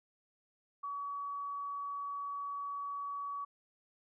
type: tone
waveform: sine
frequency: 1134 Hz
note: C#6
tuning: 39 cents sharp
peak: -37 dBFS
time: 0.83-3.45 s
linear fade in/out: 10 ms
effects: none